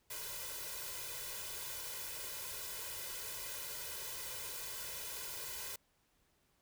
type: noise with comb filter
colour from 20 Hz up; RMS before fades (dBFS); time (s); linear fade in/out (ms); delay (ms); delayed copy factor
white; -44; 0.1-5.76; 5; 2; +1
effects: pink hiss -75 dBFS RMS until 6.61 s